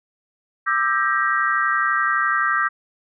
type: chord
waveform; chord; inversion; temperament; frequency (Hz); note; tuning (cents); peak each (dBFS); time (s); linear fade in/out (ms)
sine; E half-diminished seventh; third; just; 1186.7 / 1318.5 / 1582.2 / 1898.7; D6 / E6 / G6 / Bb6; +18 / 0 / +16 / +31; -22 / -23 / -22 / -24; 0.66-2.69; 20
effects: none